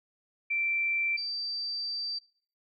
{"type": "tone pair in turn", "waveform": "sine", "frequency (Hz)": [2345, 4663], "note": ["D7", "D8"], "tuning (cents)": [-3, -13], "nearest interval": "octave", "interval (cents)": 1190, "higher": "second", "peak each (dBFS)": [-27, -31], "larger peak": "first", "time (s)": [[0.5, 1.17], [1.17, 2.19]], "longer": "second", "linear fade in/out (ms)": 10, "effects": ["noise-tail reverb RT60 0.5 s tail -21 dB re dry"]}